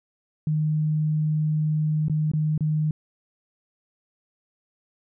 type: tone with dropouts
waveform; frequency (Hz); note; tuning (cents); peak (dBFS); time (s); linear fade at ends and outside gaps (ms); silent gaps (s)
sine; 153.8; D#3; -20; -20; 0.47-2.91; 2; 2.083-2.097 / 2.316-2.335 / 2.578-2.607
effects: none